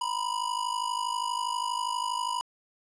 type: ring-modulated tone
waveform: square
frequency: 979 Hz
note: B5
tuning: 15 cents flat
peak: -26 dBFS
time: 0.01-2.41 s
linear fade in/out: 0 ms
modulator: 26.2 Hz
effects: resampled to 24000 Hz